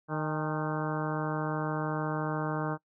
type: harmonic tone with a mistuned harmonic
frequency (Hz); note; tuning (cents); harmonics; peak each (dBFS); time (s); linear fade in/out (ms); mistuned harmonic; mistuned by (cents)
153.8; D#3; -20; 1 / 2 / 3 / 4 / 5 / 6 / 7 / 8 / 9 / 10; -33 / -36 / -38 / -39 / -40 / -41 / -41 / -42 / -43 / -43; 0.08-2.78; 50; 5; +58
effects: noise-tail reverb RT60 0.1 s tail -23 dB re dry